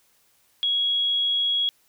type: tone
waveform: sine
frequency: 3322 Hz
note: G#7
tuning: in tune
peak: -20 dBFS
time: 0.63-1.69 s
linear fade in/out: 0 ms
effects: white hiss -63 dBFS RMS until 1.88 s